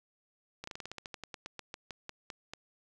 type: slowing click train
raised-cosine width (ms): 0.2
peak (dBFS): -24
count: 19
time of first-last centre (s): 0.64-2.535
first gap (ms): 34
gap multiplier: 1.12
effects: none